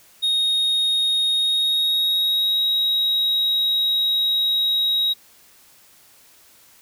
triangle tone with pitch glide, 3729 to 3810 Hz, A#7 to A#7, 0 to +37 cents, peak -16 dBFS, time 0.22-5.14 s, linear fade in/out 20 ms, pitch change +37 cents, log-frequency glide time 1.34-2.63 s, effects white hiss -52 dBFS RMS until 6.81 s

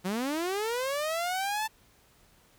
sawtooth linear sweep, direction up, 174.61 to 889 Hz, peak -25 dBFS, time 0.04-1.68 s, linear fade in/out 20 ms, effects pink hiss -62 dBFS RMS until 2.58 s

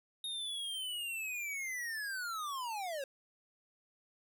square linear sweep, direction down, 3729 to 526 Hz, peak -38 dBFS, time 0.24-3.04 s, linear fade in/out 2 ms, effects none

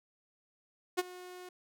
sawtooth tone with ADSR envelope, 362.3 Hz, F#4, 36 cents flat, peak -22 dBFS, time 0.97-1.49 s, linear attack 21 ms, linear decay 28 ms, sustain -20 dB, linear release 4 ms, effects none

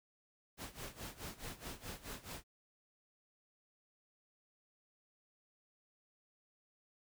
pink noise with tremolo, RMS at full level -45 dBFS, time 0.57-2.44 s, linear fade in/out 50 ms, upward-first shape sine, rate 4.7 Hz, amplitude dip 85%, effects none

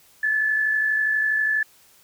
sine tone pair together, 1683 / 1735.3 Hz, G#6 / A6, +23 / -24 cents, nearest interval minor second, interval 53 cents, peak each -30 / -19 dBFS, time 0.23-1.63 s, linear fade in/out 5 ms, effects white hiss -55 dBFS RMS until 2.03 s

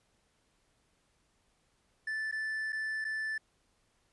triangle tone with dropouts, 1756 Hz, A6, 4 cents flat, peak -31 dBFS, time 2.07-3.38 s, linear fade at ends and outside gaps 5 ms, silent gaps 2.314-2.324 / 2.723-2.728 / 3.044-3.049 s, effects pink hiss -73 dBFS RMS until 4.12 s + resampled to 24000 Hz

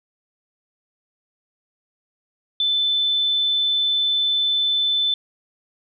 sine tone, 3520 Hz, A7, in tune, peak -17 dBFS, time 2.6-5.14 s, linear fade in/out 2 ms, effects none

